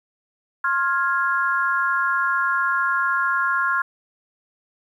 sine chord, F minor, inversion second, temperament equal with one note detuned, 1067.9 / 1396.9 / 1661.2 Hz, C6 / F6 / Ab6, +35 / 0 / 0 cents, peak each -23 / -21 / -25 dBFS, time 0.64-3.82 s, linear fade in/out 5 ms, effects 9-bit

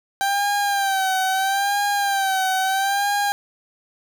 30% pulse tone with vibrato, 784 Hz, G5, in tune, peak -16 dBFS, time 0.21-3.32 s, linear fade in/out 0 ms, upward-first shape sine, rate 0.76 Hz, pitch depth 65 cents each way, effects none

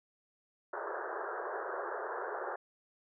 pink band-pass noise, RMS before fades -39 dBFS, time 0.73-2.56 s, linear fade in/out 5 ms, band 360 to 1700 Hz, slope 96 dB/octave, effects none

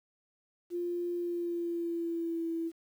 sine tone with pitch glide, 349.2 to 330.7 Hz, F4 to E4, 0 to +6 cents, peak -31 dBFS, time 0.7-2.72 s, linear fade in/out 50 ms, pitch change -94 cents, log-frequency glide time 1.14-2.5 s, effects 10-bit

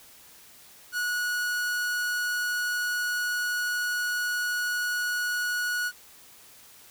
45% pulse tone, 1461 Hz, F#6, 22 cents flat, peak -26 dBFS, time 0.92-5.92 s, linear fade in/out 50 ms, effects white hiss -52 dBFS RMS until 6.9 s

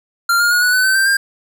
square tone with pitch steps, 1388 / 1416.3 / 1445.3 / 1474.8 / 1504.9 / 1535.6 / 1567 / 1599 Hz, F6 / F6 / F#6 / F#6 / F#6 / G6 / G6 / G6, -11 / +24 / -41 / -6 / +29 / -36 / -1 / +34 cents, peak -12 dBFS, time 0.29-1.17 s, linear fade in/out 5 ms, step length 110 ms, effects 9-bit

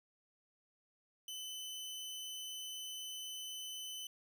sawtooth tone, 3028 Hz, F#7, 39 cents sharp, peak -40 dBFS, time 1.28-4.07 s, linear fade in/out 2 ms, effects 12-bit

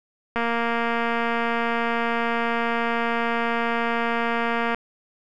click train, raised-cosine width 0.5 ms, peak -10 dBFS, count 1023, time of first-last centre 0.36-4.746 s, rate 233 Hz, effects none

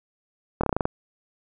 slowing click train, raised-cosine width 1 ms, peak -8 dBFS, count 8, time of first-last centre 0.61-0.855 s, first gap 25 ms, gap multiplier 1.11, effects none

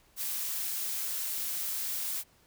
blue noise, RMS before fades -34 dBFS, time 0.16-2.24 s, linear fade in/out 50 ms, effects pink hiss -64 dBFS RMS until 2.46 s

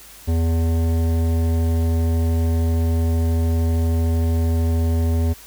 sine tone with hard clipping, 82.41 Hz, E2, in tune, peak -18 dBFS, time 0.27-5.34 s, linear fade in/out 20 ms, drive 14 dB, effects added 50 Hz sine -51 dBFS peak until 5.46 s + white hiss -43 dBFS RMS until 5.46 s

